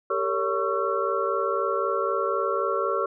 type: tone cluster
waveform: sine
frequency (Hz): 396 / 459.9 / 565 / 1111 / 1347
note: G4 / A#4 / C#5 / C#6 / E6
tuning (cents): +18 / -23 / +33 / +4 / +37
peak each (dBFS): -29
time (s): 0.1-3.06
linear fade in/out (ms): 5
effects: none